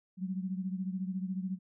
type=beating tone pair; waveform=sine; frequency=185 / 199 Hz; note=F#3 / G3; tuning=0 / +26 cents; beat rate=14 Hz; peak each=-34 / -39 dBFS; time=0.17-1.59 s; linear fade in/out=50 ms; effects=none